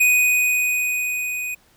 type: tone with level ramp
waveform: square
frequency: 2489 Hz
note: D#7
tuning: in tune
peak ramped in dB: -13 to -26 dBFS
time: 0-1.55 s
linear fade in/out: 10 ms
effects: pink hiss -57 dBFS RMS until 1.76 s